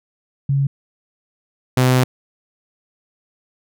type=tone pair in turn; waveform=sine / sawtooth; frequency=138.59 / 127.62 Hz; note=C#3 / C3; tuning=0 / -43 cents; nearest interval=minor second; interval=143 cents; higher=first; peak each=-14 / -8 dBFS; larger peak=second; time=0.49-0.67 / 1.77-2.04 s; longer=second; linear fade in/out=5 ms; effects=none